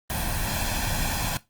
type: noise with comb filter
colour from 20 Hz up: pink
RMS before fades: -27 dBFS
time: 0.1-1.37 s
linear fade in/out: 0 ms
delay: 1.2 ms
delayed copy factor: +0.7
effects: noise-tail reverb RT60 0.2 s tail -17 dB re dry + Opus 32 kbps